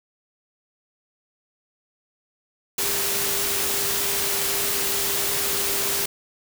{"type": "tone in noise", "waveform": "sine", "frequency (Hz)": 399.6, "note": "G4", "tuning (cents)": 33, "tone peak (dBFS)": -34, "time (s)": [2.78, 6.06], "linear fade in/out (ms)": 5, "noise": "white", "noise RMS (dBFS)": -24, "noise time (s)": [2.78, 6.06], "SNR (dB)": -13, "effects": []}